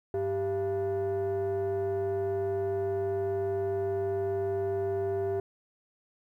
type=tone with frequency modulation; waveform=sine; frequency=392 Hz; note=G4; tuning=in tune; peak=-25 dBFS; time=0.14-5.4 s; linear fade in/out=2 ms; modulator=293 Hz; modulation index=0.64; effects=tanh soft clip ceiling -26 dBFS + 11-bit